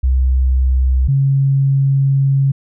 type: tone pair in turn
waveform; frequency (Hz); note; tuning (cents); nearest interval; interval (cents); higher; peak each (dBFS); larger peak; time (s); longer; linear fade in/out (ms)
sine; 64.6 / 136.88; C2 / C#3; -21 / -22; octave + minor second; 1299; second; -10; neither; 0.03-1.08 / 1.08-2.52; second; 10
effects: none